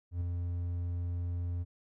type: tone with ADSR envelope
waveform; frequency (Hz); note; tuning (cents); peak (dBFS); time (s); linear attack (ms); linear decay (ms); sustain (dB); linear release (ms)
triangle; 87.31; F2; 0; -27; 0.11-1.65; 100; 4; -3; 32
effects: none